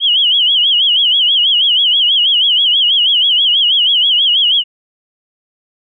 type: tone with vibrato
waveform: sine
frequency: 3100 Hz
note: G7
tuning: 20 cents flat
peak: -8 dBFS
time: 0-4.64 s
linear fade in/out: 50 ms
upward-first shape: sine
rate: 6.2 Hz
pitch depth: 140 cents each way
effects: none